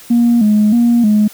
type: tone with vibrato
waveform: sine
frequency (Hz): 223.6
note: A3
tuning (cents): +28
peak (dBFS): -6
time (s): 0.1-1.28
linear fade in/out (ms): 10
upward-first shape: square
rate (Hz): 1.6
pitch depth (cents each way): 100
effects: tanh soft clip ceiling -4 dBFS + white hiss -38 dBFS RMS until 1.33 s